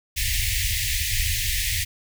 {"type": "band-stop noise", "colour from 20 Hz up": "pink", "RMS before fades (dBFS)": -24, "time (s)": [0.16, 1.85], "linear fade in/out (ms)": 20, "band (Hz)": [110, 1800], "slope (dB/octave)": 96, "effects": []}